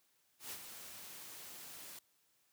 white noise with ADSR envelope, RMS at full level -44 dBFS, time 0.39-1.99 s, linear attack 120 ms, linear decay 71 ms, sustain -7 dB, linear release 4 ms, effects white hiss -75 dBFS RMS until 2.52 s + high-pass 80 Hz 12 dB/octave

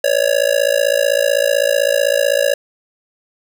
square tone with amplitude modulation, 561 Hz, C#5, 21 cents sharp, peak -9 dBFS, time 0.04-2.54 s, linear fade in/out 5 ms, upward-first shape sine, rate 55.8 Hz, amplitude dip 100%, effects none

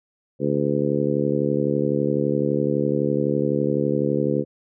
harmonic tone, 71.9 Hz, D2, 36 cents flat, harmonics 2 / 3 / 4 / 5 / 6 / 7, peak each -26 / -26 / -26 / -26 / -26 / -26 dBFS, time 0.39-4.45 s, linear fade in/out 50 ms, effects none

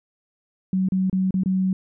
sine tone with dropouts, 188 Hz, F#3, 28 cents sharp, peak -18 dBFS, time 0.73-1.73 s, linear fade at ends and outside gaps 2 ms, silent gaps 0.887-0.921 / 1.098-1.128 / 1.308-1.341 / 1.435-1.459 s, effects none

